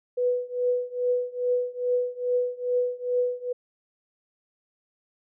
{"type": "tone with tremolo", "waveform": "sine", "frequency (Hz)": 493.9, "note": "B4", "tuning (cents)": 0, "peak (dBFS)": -19, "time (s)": [0.17, 3.53], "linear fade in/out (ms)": 10, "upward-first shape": "triangle", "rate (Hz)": 2.4, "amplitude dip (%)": 95, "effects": []}